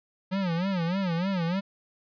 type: tone with vibrato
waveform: square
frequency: 180.5 Hz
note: F#3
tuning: 43 cents flat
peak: -26 dBFS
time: 0.31-1.61 s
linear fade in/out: 20 ms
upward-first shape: sine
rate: 3.3 Hz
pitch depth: 160 cents each way
effects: resampled to 11025 Hz